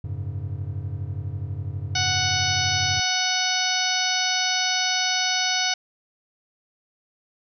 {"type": "chord", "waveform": "triangle", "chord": "F# suspended second", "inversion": "none", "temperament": "equal with one note detuned", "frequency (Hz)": [91.65, 103.83, 138.59], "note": ["F#2", "G#2", "C#3"], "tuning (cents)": [-16, 0, 0], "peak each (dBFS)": [-29, -29, -32], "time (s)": [0.04, 3], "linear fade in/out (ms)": 5}
{"type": "harmonic tone", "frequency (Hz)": 740, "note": "F#5", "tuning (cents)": 0, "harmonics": [1, 2, 3, 4, 5, 6, 7, 8], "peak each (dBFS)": [-29, -29, -29, -29, -29, -29, -29, -29], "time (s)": [1.95, 5.74], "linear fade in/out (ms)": 5}
{"effects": []}